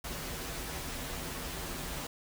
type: noise with comb filter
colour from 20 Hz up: pink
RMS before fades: -39 dBFS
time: 0.04-2.07 s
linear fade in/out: 5 ms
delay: 9.6 ms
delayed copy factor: -0.7
effects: none